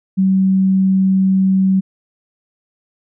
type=tone; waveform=sine; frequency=190.5 Hz; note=G3; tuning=49 cents flat; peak=-10 dBFS; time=0.17-1.81 s; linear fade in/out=20 ms; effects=none